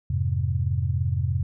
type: chord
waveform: sine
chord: F minor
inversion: none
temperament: just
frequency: 87.31 / 104.77 / 130.96 Hz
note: F2 / Ab2 / C3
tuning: 0 / +16 / +2 cents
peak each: -25 / -27 / -26 dBFS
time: 0.1-1.43 s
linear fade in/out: 5 ms
effects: none